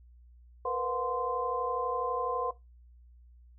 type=tone cluster; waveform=sine; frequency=468.9 / 501 / 721 / 1038 Hz; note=A#4 / B4 / F#5 / C6; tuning=+10 / +25 / -45 / -14 cents; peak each=-36 / -34 / -38 / -33 dBFS; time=0.65-2.51 s; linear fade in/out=5 ms; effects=noise-tail reverb RT60 0.2 s tail -17 dB re dry + added 60 Hz sine -53 dBFS peak until 3.58 s